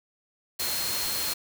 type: tone in noise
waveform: sine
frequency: 4229 Hz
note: C8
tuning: 18 cents sharp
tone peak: -33 dBFS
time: 0.59-1.34 s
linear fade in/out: 10 ms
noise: white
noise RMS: -30 dBFS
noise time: 0.59-1.34 s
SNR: -6 dB
effects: none